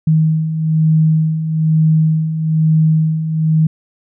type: beating tone pair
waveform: sine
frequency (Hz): 157.1 / 158.2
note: D#3 / D#3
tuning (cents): +17 / +29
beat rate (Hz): 1.1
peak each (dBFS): -18 / -11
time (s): 0.07-3.67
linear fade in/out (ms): 5
effects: none